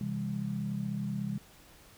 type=chord; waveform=sine; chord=C major; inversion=none; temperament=equal with one note detuned; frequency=130.81 / 164.81 / 201.2 Hz; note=C3 / E3 / G3; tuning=0 / 0 / +45 cents; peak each=-37 / -38 / -34 dBFS; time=0.01-1.38 s; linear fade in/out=2 ms; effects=pink hiss -57 dBFS RMS until 1.97 s